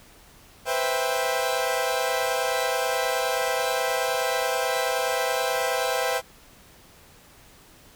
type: chord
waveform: sawtooth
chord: C major seventh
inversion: third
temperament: equal with one note detuned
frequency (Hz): 493.9 / 523.3 / 659.3 / 790.8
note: B4 / C5 / E5 / G5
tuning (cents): 0 / 0 / 0 / +15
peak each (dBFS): -25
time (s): 0.65-6.22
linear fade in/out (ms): 50
effects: pink hiss -52 dBFS RMS until 7.95 s